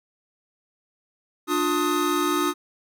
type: tone cluster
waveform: square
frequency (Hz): 295.5 / 356.2 / 1254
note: D4 / F4 / D#6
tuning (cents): +11 / +34 / +13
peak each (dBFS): -26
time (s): 1.47-2.54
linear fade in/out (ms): 50
effects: none